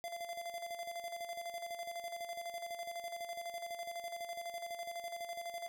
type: tone with tremolo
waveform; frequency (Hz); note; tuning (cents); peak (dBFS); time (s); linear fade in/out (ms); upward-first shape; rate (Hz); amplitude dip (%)
square; 687; F5; -29; -40; 0.04-5.68; 0; square; 12; 55
effects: none